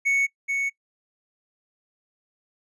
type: tone with echo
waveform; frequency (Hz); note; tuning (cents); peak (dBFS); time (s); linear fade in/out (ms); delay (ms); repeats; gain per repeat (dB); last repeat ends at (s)
triangle; 2217; C#7; 0; -17; 0.05-0.27; 20; 430; 1; -4; 0.7
effects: noise-tail reverb RT60 0.1 s tail -23 dB re dry + resampled to 24000 Hz